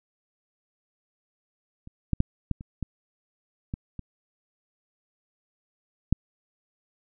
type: clicks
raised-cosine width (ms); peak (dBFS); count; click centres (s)
5; -30 / -11 / -8 / -13 / -27 / -17 / -18 / -23 / -7; 9; 1.874 / 2.133 / 2.204 / 2.513 / 2.609 / 2.827 / 3.739 / 3.993 / 6.126
effects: none